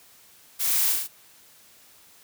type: noise with echo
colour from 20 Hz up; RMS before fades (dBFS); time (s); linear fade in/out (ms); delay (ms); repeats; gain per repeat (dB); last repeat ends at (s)
blue; -26; 0.59-0.93; 20; 37; 4; -2; 1.078
effects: white hiss -54 dBFS RMS until 2.23 s + high-pass 60 Hz 12 dB/octave